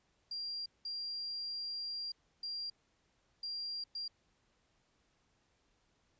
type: tone bursts at uneven times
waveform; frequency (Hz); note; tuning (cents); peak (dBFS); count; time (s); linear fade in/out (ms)
sine; 4765; D8; +24; -38; 5; 0.31-0.66 / 0.85-2.12 / 2.43-2.7 / 3.43-3.84 / 3.95-4.08; 5
effects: pink hiss -75 dBFS RMS until 6.19 s + resampled to 16000 Hz